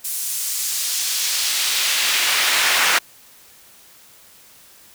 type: noise with high-pass filter sweep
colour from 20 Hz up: brown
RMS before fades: -20 dBFS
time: 0.04-2.99 s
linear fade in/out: 10 ms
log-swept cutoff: 9600 to 1600 Hz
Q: 0.93
effects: white hiss -48 dBFS RMS until 4.94 s